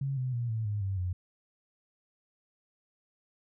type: tone with pitch steps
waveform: sine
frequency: 137.1 / 127.92 / 119.35 / 111.36 / 103.9 / 96.94 / 90.45 Hz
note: C#3 / C3 / A#2 / A2 / G#2 / G2 / F#2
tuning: -19 / -39 / +41 / +21 / +1 / -19 / -39 cents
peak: -29 dBFS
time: 0.01-1.13 s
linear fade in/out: 5 ms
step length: 160 ms
effects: none